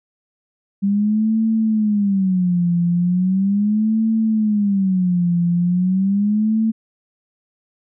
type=tone with vibrato; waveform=sine; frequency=196 Hz; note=G3; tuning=in tune; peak=-14 dBFS; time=0.82-6.72 s; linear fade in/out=20 ms; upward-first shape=sine; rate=0.38 Hz; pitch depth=220 cents each way; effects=none